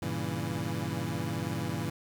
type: chord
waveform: 25% pulse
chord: G diminished seventh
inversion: none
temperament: equal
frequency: 98 / 116.54 / 138.59 / 164.81 Hz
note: G2 / Bb2 / Db3 / Fb3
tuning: 0 / 0 / 0 / 0 cents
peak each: -34 / -33 / -34 / -32 dBFS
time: 0.02-1.9 s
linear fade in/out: 5 ms
effects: 10-bit